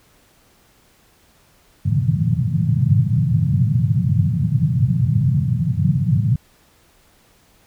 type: band-pass noise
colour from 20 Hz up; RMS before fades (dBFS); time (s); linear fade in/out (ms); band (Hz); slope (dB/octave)
pink; -17; 1.85-6.36; 5; 100 to 170; 48
effects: pink hiss -55 dBFS RMS until 7.66 s